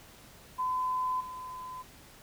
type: tone with level steps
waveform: sine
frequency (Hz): 1016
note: B5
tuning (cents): +49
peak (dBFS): -28 / -39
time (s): 0.58-1.83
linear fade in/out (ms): 20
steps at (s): 1.2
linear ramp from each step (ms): 10
effects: pink hiss -54 dBFS RMS until 2.22 s